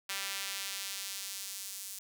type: tone with high-pass filter sweep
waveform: sawtooth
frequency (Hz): 196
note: G3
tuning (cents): 0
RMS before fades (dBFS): -40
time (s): 0.09-1.99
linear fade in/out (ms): 5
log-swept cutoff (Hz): 2100 to 7500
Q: 0.75
effects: none